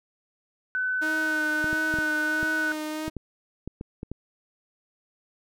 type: tone with pitch glide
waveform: sine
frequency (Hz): 1508 to 1492.4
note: F#6 to F#6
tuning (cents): +32 to +14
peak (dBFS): -24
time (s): 0.75-2.72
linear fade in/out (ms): 0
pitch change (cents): -18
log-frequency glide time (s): 0.97-2.58
type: tone with vibrato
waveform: sawtooth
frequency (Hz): 311.1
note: D#4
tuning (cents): 0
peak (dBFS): -26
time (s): 1.01-3.1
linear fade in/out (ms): 20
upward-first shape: sine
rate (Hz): 1.5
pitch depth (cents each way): 24
type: clicks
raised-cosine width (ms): 3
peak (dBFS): -21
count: 11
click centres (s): 1.643 / 1.73 / 1.94 / 1.987 / 2.43 / 3.08 / 3.167 / 3.676 / 3.811 / 4.031 / 4.116
effects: none